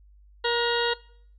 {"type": "harmonic tone with a mistuned harmonic", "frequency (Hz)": 472.4, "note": "A#4", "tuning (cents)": 23, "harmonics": [1, 2, 3, 4, 6, 7, 8, 9], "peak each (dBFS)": [-26, -29, -31, -32, -34, -34, -35, -36], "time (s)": [0.44, 0.94], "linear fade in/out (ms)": 10, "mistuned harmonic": 3, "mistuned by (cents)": 28, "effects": ["noise-tail reverb RT60 0.6 s tail -22 dB re dry", "added 50 Hz sine -51 dBFS peak until 1.38 s"]}